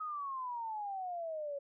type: exponential sweep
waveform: sine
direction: down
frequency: 1275 to 554.4 Hz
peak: -37 dBFS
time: 0-1.59 s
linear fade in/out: 10 ms
effects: none